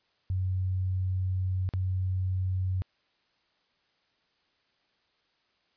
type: tone with dropouts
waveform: sine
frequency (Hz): 93.1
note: F#2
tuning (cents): +11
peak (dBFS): -26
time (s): 0.3-2.82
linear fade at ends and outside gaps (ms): 0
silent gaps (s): 1.69-1.737
effects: white hiss -71 dBFS RMS until 5.76 s + resampled to 11025 Hz